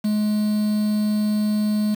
triangle tone with quantisation, 211.4 Hz, G#3, 31 cents sharp, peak -16 dBFS, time 0.04-1.95 s, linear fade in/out 10 ms, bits 6, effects none

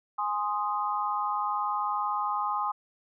sine chord, Ab major, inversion none, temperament equal, 830.6 / 1046.5 / 1244.5 Hz, Ab5 / C6 / Eb6, 0 / 0 / 0 cents, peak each -31 dBFS, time 0.18-2.72 s, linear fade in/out 10 ms, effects none

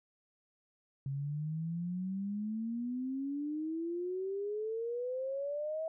sine exponential sweep, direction up, 135 to 650 Hz, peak -34 dBFS, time 1.06-5.88 s, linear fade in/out 2 ms, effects none

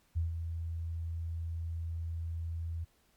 sine tone with ADSR envelope, 82.9 Hz, E2, 10 cents sharp, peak -27 dBFS, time 0.15-2.85 s, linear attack 23 ms, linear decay 140 ms, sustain -7 dB, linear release 16 ms, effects pink hiss -70 dBFS RMS until 3.16 s + MP3 96 kbps

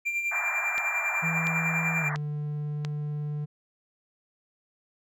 triangle tone with tremolo, 2374 Hz, D7, 18 cents sharp, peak -23 dBFS, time 0.05-2.1 s, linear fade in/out 20 ms, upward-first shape sine, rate 10 Hz, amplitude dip 50%
white band-pass noise, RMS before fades -34 dBFS, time 0.31-2.16 s, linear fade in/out 10 ms, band 630 to 2000 Hz, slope 96 dB/octave
click train, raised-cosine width 0.2 ms, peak -18 dBFS, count 4, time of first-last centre 0.78-2.849 s, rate 1.45 Hz
triangle tone with pitch glide, 163.8 to 148.48 Hz, E3 to D3, -11 to +19 cents, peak -27 dBFS, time 1.22-3.46 s, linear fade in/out 20 ms, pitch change -170 cents, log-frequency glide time 2-2.06 s
effects none

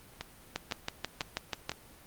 two click trains, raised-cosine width 0.2 ms, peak -14 / -19 dBFS, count 8 / 4, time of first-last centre 0.56-1.695 / 0.21-1.718 s, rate 6.17 / 1.99 Hz, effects pink hiss -55 dBFS RMS until 2.06 s + Opus 32 kbps

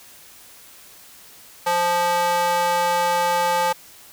square tone with high-pass filter, 174.7 Hz, F3, 1 cent sharp, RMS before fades -20 dBFS, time 1.66-3.73 s, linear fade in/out 10 ms, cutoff 730 Hz, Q 4.4, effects white hiss -46 dBFS RMS until 4.12 s

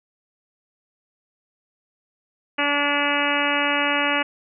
harmonic tone, 288.2 Hz, D4, 33 cents flat, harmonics 1 / 2 / 3 / 4 / 5 / 6 / 7 / 8 / 9 / 10, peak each -28 / -28 / -28 / -28 / -28 / -28 / -28 / -28 / -28 / -28 dBFS, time 2.58-4.23 s, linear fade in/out 10 ms, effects none

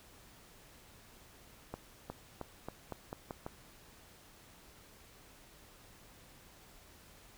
accelerating click train, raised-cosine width 1 ms, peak -26 dBFS, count 8, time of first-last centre 1.74-3.465 s, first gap 360 ms, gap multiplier 0.87, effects pink hiss -59 dBFS RMS until 7.37 s

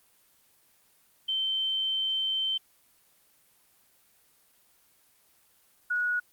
sine tone pair in turn, 3102 / 1458.9 Hz, G7 / F#6, -19 / -25 cents, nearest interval octave + minor second, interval 1306 cents, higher first, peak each -26 / -25 dBFS, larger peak second, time 1.28-2.58 / 5.9-6.2 s, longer first, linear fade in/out 10 ms, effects white hiss -64 dBFS RMS until 6.32 s + Opus 24 kbps

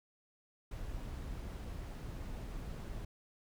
brown noise, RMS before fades -43 dBFS, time 0.71-3.05 s, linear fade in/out 5 ms, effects none

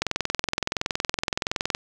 click train, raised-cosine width 0.2 ms, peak -6 dBFS, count 38, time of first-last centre 0.02-1.749 s, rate 21.4 Hz, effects none

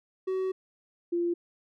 triangle / sine tone pair in turn, 376.8 / 345.1 Hz, F#4 / F4, +32 / -21 cents, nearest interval major second, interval 153 cents, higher first, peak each -25 dBFS, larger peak neither, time 0.27-0.52 / 1.12-1.34 s, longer first, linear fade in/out 10 ms, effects none

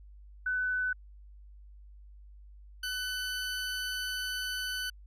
sine / 20% pulse tone pair in turn, 1502 / 1502 Hz, F#6 / F#6, +26 / +26 cents, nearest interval unison, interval 0 cents, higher neither, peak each -28 dBFS, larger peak neither, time 0.46-0.93 / 2.83-4.9 s, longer second, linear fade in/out 5 ms, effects added 50 Hz sine -49 dBFS peak until 5.06 s + resampled to 32000 Hz

